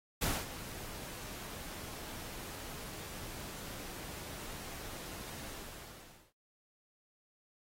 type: noise with ADSR envelope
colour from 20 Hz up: pink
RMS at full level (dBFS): -32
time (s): 0.21-6.33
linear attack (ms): 13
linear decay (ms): 230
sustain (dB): -14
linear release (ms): 840
effects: AAC 48 kbps